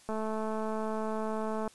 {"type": "click train", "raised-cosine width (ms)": 1, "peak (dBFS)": -22, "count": 347, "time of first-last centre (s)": [0.09, 1.677], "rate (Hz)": 218, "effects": ["white hiss -58 dBFS RMS until 1.74 s", "resampled to 24000 Hz"]}